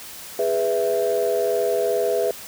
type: chord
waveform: sine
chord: E major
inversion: first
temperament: just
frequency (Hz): 412 / 494.4 / 659.3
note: G#4 / B4 / E5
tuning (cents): -14 / +2 / 0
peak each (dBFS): -22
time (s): 0.39-2.31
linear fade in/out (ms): 2
effects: tanh soft clip ceiling -12 dBFS + white hiss -38 dBFS RMS until 2.47 s